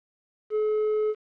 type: tone with quantisation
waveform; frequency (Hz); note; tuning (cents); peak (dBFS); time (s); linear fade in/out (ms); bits
triangle; 428; A4; -48; -20; 0.5-1.15; 50; 8
effects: low-pass 2000 Hz 12 dB/octave

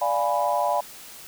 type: chord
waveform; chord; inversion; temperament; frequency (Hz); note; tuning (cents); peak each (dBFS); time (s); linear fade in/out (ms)
sine; D diminished seventh; none; equal; 587.3 / 698.5 / 830.6 / 987.8; D5 / F5 / Ab5 / Cb6; 0 / 0 / 0 / 0; -26; 0.01-0.81; 10
effects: white hiss -43 dBFS RMS until 1.27 s

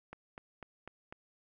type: click train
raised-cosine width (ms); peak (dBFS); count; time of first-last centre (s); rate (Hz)
0.5; -30; 5; 0.13-1.125; 4.02
effects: none

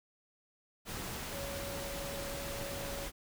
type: tone in noise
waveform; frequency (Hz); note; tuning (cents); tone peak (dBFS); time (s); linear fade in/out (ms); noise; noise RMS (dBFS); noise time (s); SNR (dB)
sine; 559; C#5; +14; -43; 1.3-3.09; 50; pink; -41; 0.85-3.12; -5
effects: none

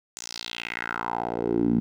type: tone with band-pass filter sweep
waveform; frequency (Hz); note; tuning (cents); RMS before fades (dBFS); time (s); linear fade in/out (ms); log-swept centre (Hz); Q
10% pulse; 58.27; A#1; 0; -28; 0.17-1.8; 0; 7200 to 210; 3.6
effects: none

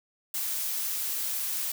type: noise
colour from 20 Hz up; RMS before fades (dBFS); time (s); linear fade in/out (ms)
blue; -31; 0.34-1.72; 5
effects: none

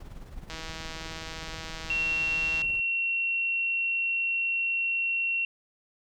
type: noise with tremolo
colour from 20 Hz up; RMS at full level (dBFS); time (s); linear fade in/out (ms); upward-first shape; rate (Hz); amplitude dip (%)
brown; -40; 0-2.8; 5; triangle; 19; 65
type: click train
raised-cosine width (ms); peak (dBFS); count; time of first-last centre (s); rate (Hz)
0.2; -21; 342; 0.5-2.618; 161
type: tone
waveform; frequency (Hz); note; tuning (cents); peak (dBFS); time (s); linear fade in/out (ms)
sine; 2728; F7; -41; -25; 1.9-5.45; 2
effects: none

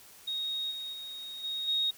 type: tone with level steps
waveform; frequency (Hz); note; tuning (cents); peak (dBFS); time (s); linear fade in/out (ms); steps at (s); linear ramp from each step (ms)
sine; 3748; A#7; +9; -31 / -36 / -39 / -32 / -26; 0.27-1.91; 10; 0.7 / 0.92 / 1.43 / 1.67; 20
effects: white hiss -54 dBFS RMS until 1.97 s

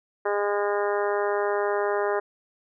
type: harmonic tone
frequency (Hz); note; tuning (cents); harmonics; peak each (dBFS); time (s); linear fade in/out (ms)
204.3; G#3; -28; 2 / 3 / 4 / 5 / 6 / 7 / 8 / 9; -25 / -29 / -31 / -33 / -35 / -36 / -37 / -38; 0.25-2.2; 10
effects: none

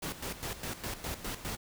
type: noise with tremolo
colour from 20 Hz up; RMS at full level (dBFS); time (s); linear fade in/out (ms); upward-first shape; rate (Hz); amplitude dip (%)
pink; -37; 0.02-1.57; 10; square; 4.9; 70
effects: none

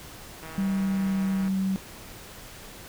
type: click train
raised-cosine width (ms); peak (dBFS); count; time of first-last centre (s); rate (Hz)
0.5; -27; 169; 0.43-1.48; 160
type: tone with pitch glide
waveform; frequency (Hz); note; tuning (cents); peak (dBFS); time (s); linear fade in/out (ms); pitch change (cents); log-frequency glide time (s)
sine; 194 to 191.33; G3 to G3; -18 to -42; -23; 0.58-1.76; 0; -24; 0.7-1.61
effects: pink hiss -44 dBFS RMS until 2.88 s

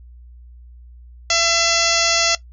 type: harmonic tone with a mistuned harmonic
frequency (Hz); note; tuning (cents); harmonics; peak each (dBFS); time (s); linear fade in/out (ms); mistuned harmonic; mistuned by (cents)
673; E5; +36; 1 / 2 / 3 / 4 / 5 / 6 / 7 / 8 / 9 / 10; -24 / -24 / -24 / -24 / -24 / -24 / -24 / -24 / -24 / -24; 1.3-2.35; 2; 6; +59
effects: noise-tail reverb RT60 0.1 s tail -17 dB re dry + added 60 Hz sine -39 dBFS peak until 2.52 s

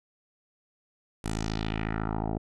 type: tone with low-pass filter sweep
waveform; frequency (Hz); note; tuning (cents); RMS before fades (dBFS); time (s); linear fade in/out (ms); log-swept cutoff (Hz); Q
10% pulse; 54.1; A1; -29; -31; 1.24-2.38; 5; 10000 to 570; 2.3
effects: none

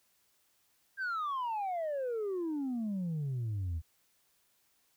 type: exponential sweep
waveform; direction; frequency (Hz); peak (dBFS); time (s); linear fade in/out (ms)
sine; down; 1614 to 77.2; -30; 0.97-3.82; 50
effects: tanh soft clip ceiling -31 dBFS + white hiss -72 dBFS RMS until 4.96 s

